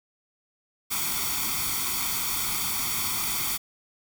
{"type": "noise with comb filter", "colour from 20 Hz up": "white", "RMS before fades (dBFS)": -28, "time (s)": [0.9, 3.58], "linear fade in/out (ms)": 20, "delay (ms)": 0.88, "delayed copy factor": 0.85, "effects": []}